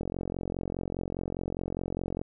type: click train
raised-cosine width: 2 ms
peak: -19 dBFS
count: 100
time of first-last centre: 0.01-2.215 s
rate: 44.9 Hz
effects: none